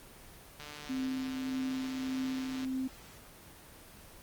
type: click train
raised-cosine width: 0.2 ms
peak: -28 dBFS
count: 304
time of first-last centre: 0.6-2.647 s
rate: 148 Hz
type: tone with tremolo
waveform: sine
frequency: 261.1 Hz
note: C4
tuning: 3 cents flat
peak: -31 dBFS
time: 0.89-2.88 s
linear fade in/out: 10 ms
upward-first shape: triangle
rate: 1.7 Hz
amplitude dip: 40%
effects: pink hiss -53 dBFS RMS until 4.22 s + Opus 24 kbps